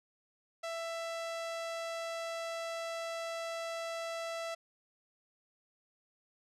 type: tone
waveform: sawtooth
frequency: 664 Hz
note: E5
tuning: 12 cents sharp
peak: -33 dBFS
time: 0.63-4.55 s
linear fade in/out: 10 ms
effects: low-pass 8000 Hz 12 dB/octave